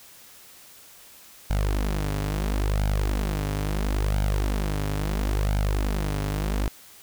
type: tone with flanger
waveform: sawtooth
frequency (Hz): 50.5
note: G#1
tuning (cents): -48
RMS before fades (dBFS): -25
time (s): 1.5-6.68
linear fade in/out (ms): 0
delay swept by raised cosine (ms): 1.3 to 7.2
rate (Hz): 0.74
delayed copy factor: +0.7
effects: white hiss -49 dBFS RMS until 7.02 s